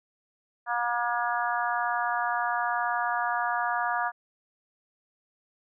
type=harmonic tone; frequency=239 Hz; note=A#3; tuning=43 cents sharp; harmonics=3 / 4 / 5 / 6 / 7; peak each=-30 / -31 / -32 / -33 / -33 dBFS; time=0.66-4.12 s; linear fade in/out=50 ms; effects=none